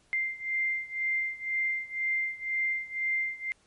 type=beating tone pair; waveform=sine; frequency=2093 / 2095 Hz; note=C7 / C7; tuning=0 / +2 cents; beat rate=2 Hz; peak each=-30 / -32 dBFS; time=0.13-3.52 s; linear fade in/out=0 ms; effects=pink hiss -65 dBFS RMS until 3.66 s + MP3 48 kbps

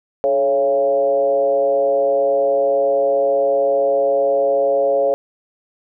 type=tone with frequency modulation; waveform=sine; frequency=554.4 Hz; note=C#5; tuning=in tune; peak=-13 dBFS; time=0.24-5.14 s; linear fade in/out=0 ms; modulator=129 Hz; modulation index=0.87; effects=none

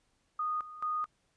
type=tone with tremolo; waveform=sine; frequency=1235 Hz; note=D#6; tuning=13 cents flat; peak=-30 dBFS; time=0.39-1.06 s; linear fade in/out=5 ms; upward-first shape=square; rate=2.3 Hz; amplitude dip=80%; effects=pink hiss -74 dBFS RMS until 1.36 s + resampled to 22050 Hz

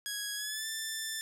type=tone with pitch glide; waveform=10% pulse; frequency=1661.2 to 1770.2 Hz; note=G#6 to A6; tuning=0 to +10 cents; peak=-26 dBFS; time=0.06-1.21 s; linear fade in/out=0 ms; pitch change=+110 cents; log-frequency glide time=0.35-0.67 s; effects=none

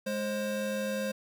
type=tone pair together; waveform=square; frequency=207.7 / 530.7 Hz; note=G#3 / C5; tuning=0 / +24 cents; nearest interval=octave + major third; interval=1624 cents; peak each=-35 / -33 dBFS; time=0.06-1.12 s; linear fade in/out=10 ms; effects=none

